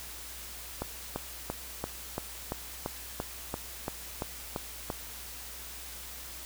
click train, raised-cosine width 1 ms, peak -18 dBFS, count 13, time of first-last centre 0.82-4.902 s, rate 2.94 Hz, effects added 60 Hz sine -50 dBFS peak until 6.45 s + white hiss -44 dBFS RMS until 6.45 s

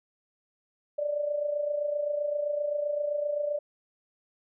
sine tone with amplitude modulation, 587.3 Hz, D5, in tune, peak -24 dBFS, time 0.98-3.59 s, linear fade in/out 10 ms, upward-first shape sine, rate 27.7 Hz, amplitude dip 60%, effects none

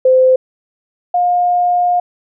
sine tone pair in turn, 516 / 711.2 Hz, C5 / F5, -24 / +31 cents, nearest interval tritone, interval 555 cents, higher second, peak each -6 / -10 dBFS, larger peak first, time 0.05-0.36 / 1.14-2 s, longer second, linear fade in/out 5 ms, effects none

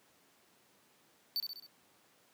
square tone with echo, 4541 Hz, C#8, 41 cents sharp, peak -32 dBFS, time 1.36-1.4 s, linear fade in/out 0 ms, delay 66 ms, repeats 4, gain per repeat -5 dB, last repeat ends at 1.664 s, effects pink hiss -67 dBFS RMS until 2.33 s + high-pass 200 Hz 12 dB/octave

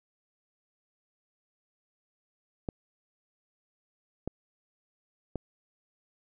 clicks, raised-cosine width 2 ms, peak -19 dBFS, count 3, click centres 2.688 / 4.276 / 5.357 s, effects none

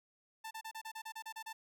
sawtooth tone bursts, 887 Hz, A5, 14 cents sharp, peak -39 dBFS, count 11, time 0.44-1.53 s, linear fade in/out 10 ms, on 70 ms, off 32 ms, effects none

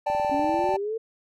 triangle chord, D suspended fourth, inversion none, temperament equal, 587.3 / 784 / 880 Hz, D5 / G5 / A5, 0 / 0 / 0 cents, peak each -25 dBFS, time 0.06-0.77 s, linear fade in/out 10 ms
click train, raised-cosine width 2 ms, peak -27 dBFS, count 14, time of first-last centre 0.1-0.74 s, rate 20.3 Hz
sine exponential sweep, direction up, 275 to 457.4 Hz, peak -26 dBFS, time 0.31-0.98 s, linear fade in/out 10 ms
effects none

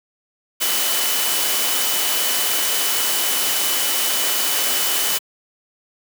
sine tone in noise, 2992 Hz, F#7, 19 cents sharp, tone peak -27 dBFS, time 0.6-5.19 s, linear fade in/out 20 ms, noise white, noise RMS -20 dBFS, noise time 0.6-5.19 s, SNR -10 dB, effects high-pass 300 Hz 12 dB/octave

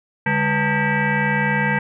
sine tone with frequency modulation, 900 Hz, A5, 39 cents sharp, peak -16 dBFS, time 0.26-1.79 s, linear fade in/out 5 ms, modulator 348 Hz, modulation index 3.7, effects none

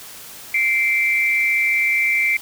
sine tone pair together, 2093 / 2332 Hz, C7 / D7, 0 / -13 cents, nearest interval major second, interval 187 cents, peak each -18 dBFS, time 0.54-2.37 s, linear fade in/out 5 ms, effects white hiss -38 dBFS RMS until 2.41 s

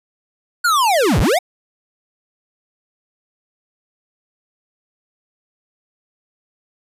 square linear two-way sweep, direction down then up, 1480 to 33.74 to 780 Hz, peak -13 dBFS, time 0.64-1.39 s, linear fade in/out 10 ms, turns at 1.2 s, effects resampled to 32000 Hz

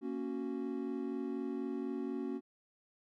triangle chord, F# major, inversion first, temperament equal, 233.1 / 277.2 / 370 Hz, A#3 / C#4 / F#4, 0 / 0 / 0 cents, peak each -39 / -37 / -39 dBFS, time 0.01-2.41 s, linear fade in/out 50 ms, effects none

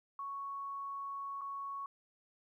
sine tone with dropouts, 1110 Hz, C#6, 2 cents sharp, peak -39 dBFS, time 0.19-1.86 s, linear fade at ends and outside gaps 2 ms, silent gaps 1.411-1.415 s, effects 13-bit

